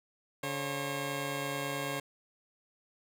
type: tone pair together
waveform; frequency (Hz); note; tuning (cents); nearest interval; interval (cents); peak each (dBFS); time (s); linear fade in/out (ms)
10% pulse; 142.33 / 540; C#3 / C#5; +46 / -45; octave + major seventh; 2309; -28 / -28; 0.43-2; 5
effects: none